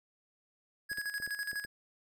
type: tone with tremolo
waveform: square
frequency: 1665 Hz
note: G#6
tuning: 4 cents sharp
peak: -34 dBFS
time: 0.89-1.66 s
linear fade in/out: 20 ms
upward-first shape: square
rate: 12 Hz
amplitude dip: 65%
type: clicks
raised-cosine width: 2 ms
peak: -38 dBFS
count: 6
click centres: 0.916 / 0.984 / 1.201 / 1.276 / 1.531 / 1.649 s
effects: none